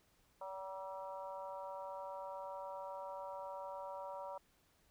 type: harmonic tone with a mistuned harmonic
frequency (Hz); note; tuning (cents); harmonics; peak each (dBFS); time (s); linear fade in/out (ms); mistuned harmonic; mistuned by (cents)
190.9; G3; -46; 3 / 4 / 5 / 6 / 7; -47 / -53 / -47 / -56 / -58; 0.41-4.38; 5; 6; +38
effects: pink hiss -73 dBFS RMS until 4.9 s